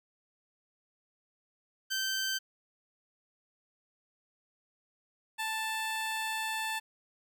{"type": "tone pair in turn", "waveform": "15% pulse", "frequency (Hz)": [1551, 881.1], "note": ["G6", "A5"], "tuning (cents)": [-19, 2], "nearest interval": "minor seventh", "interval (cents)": 979, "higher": "first", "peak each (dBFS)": [-24, -26], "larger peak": "first", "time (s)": [[1.9, 2.39], [5.38, 6.8]], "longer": "second", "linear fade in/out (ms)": 20, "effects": []}